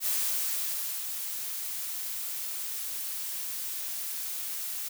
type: noise with ADSR envelope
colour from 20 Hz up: blue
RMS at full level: -28 dBFS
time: 0-4.89 s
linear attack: 63 ms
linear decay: 960 ms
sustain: -7 dB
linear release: 12 ms
effects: none

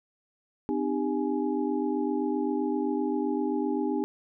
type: tone cluster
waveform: sine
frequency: 256.8 / 304.5 / 397.4 / 838 Hz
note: C4 / D#4 / G4 / G#5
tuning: -32 / -37 / +24 / +15 cents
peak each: -30 / -29 / -31 / -37 dBFS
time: 0.69-4.04 s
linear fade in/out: 0 ms
effects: none

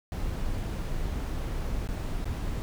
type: noise with dropouts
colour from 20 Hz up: brown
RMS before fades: -31 dBFS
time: 0.12-2.62 s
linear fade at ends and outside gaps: 0 ms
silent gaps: 1.874-1.889 / 2.244-2.255 s
effects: none

